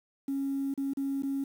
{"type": "tone with dropouts", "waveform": "triangle", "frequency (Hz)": 274.6, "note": "C#4", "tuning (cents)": -16, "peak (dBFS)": -25, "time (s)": [0.28, 1.44], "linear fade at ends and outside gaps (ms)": 5, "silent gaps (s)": [[0.74, 0.776], [0.935, 0.971], [1.223, 1.233]], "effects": ["tanh soft clip ceiling -26 dBFS", "9-bit"]}